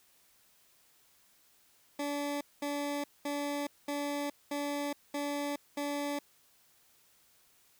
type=tone bursts; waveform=20% pulse; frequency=287.9 Hz; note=D4; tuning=34 cents flat; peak=-28 dBFS; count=7; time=1.99-6.19 s; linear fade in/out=5 ms; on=420 ms; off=210 ms; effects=white hiss -66 dBFS RMS until 7.79 s